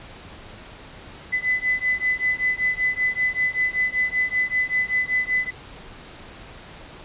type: beating tone pair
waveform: sine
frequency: 2005 / 2010.2 Hz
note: B6 / B6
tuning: +26 / +30 cents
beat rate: 5.2 Hz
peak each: -23 dBFS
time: 1.32-5.51 s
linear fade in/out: 20 ms
effects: pink hiss -42 dBFS RMS until 7.04 s + resampled to 8000 Hz